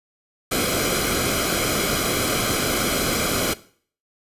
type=noise with comb filter; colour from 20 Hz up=pink; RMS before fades=-22 dBFS; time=0.51-3.54 s; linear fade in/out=10 ms; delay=1.1 ms; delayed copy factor=-0.7; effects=noise-tail reverb RT60 0.5 s tail -18 dB re dry + resampled to 32000 Hz